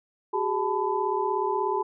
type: tone cluster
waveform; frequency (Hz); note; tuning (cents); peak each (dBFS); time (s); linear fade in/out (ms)
sine; 377.6 / 414.2 / 876 / 1000; F#4 / G#4 / A5 / B5; +35 / -5 / -8 / +21; -29; 0.33-1.83; 10
effects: none